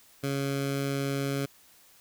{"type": "tone with notch filter", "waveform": "15% pulse", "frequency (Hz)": 138.59, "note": "C#3", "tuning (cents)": 0, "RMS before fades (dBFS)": -30, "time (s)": [0.23, 1.46], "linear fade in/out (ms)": 10, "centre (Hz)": 880, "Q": 1.6, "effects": ["white hiss -58 dBFS RMS until 2 s"]}